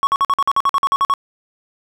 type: tone bursts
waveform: triangle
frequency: 1108.7 Hz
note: C#6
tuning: in tune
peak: -10 dBFS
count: 13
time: 0.03-1.138 s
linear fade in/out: 0 ms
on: 40 ms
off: 49 ms
effects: none